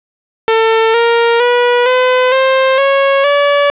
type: tone with pitch steps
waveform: sawtooth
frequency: 448 / 466.8 / 486.3 / 506.7 / 527.9 / 550 / 573 Hz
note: A4 / A#4 / B4 / B4 / C5 / C#5 / D5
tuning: +31 / +2 / -27 / +44 / +15 / -14 / -43 cents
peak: -4 dBFS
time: 0.48-3.7 s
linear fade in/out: 0 ms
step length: 460 ms
effects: resampled to 8000 Hz + 7-bit